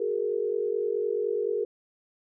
sine tone cluster, 373.9 / 418.1 / 467.7 Hz, F#4 / G#4 / A#4, +18 / +12 / +6 cents, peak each -33 / -28 / -29 dBFS, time 0-1.65 s, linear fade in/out 5 ms, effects none

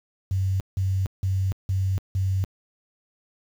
sine tone bursts, 95.4 Hz, G2, 47 cents flat, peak -20 dBFS, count 5, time 0.31-2.44 s, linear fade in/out 0 ms, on 290 ms, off 170 ms, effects high-pass 60 Hz 12 dB/octave + 8-bit

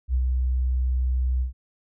sine tone with ADSR envelope, 63.3 Hz, B1, 43 cents sharp, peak -18 dBFS, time 0.08-1.53 s, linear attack 61 ms, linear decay 67 ms, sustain -2 dB, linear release 120 ms, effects none

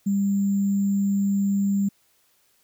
sine tone with sample-and-hold, 198.8 Hz, G3, 25 cents sharp, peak -19 dBFS, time 0.06-1.89 s, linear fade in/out 10 ms, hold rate 7350 Hz, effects white hiss -64 dBFS RMS until 2.63 s

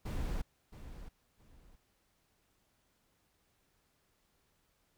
brown noise with echo, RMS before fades -36 dBFS, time 0.05-0.42 s, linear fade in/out 10 ms, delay 670 ms, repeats 2, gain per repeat -12 dB, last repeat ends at 1.76 s, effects pink hiss -75 dBFS RMS until 4.97 s

